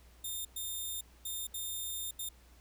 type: tone bursts at uneven times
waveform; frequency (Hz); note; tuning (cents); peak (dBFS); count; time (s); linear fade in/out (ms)
5% pulse; 3629; A#7; -47; -29; 5; 0.24-0.45 / 0.56-1.01 / 1.25-1.47 / 1.54-2.11 / 2.19-2.29; 5
effects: added 60 Hz sine -58 dBFS peak until 2.6 s + pink hiss -64 dBFS RMS until 2.6 s